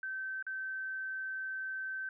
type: tone with dropouts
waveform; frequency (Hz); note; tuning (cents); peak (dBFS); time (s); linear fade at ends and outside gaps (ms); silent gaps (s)
sine; 1544; G6; -27; -36; 0.03-2.09; 2; 0.426-0.466
effects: none